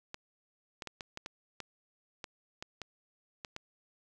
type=clicks; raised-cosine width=0.2 ms; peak=-23 dBFS; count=12; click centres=0.144 / 0.822 / 0.873 / 1.008 / 1.174 / 1.261 / 1.603 / 2.242 / 2.625 / 2.817 / 3.448 / 3.564 s; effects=none